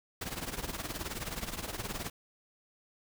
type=noise with tremolo; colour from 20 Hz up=pink; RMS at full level=-35 dBFS; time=0.21-2.1 s; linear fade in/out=5 ms; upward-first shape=triangle; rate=19 Hz; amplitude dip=85%; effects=none